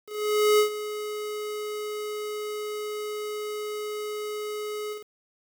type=tone with ADSR envelope; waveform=square; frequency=422 Hz; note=G#4; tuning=28 cents sharp; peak=-17 dBFS; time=0.06-5.05 s; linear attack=530 ms; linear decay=100 ms; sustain=-14 dB; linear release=150 ms; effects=8-bit